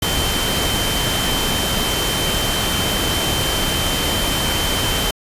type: tone in noise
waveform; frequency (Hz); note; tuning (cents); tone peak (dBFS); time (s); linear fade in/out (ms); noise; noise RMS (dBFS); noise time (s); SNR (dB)
sine; 3100; G7; -20; -23; 0.02-5.11; 5; pink; -20; 0.02-5.11; -6
effects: resampled to 32000 Hz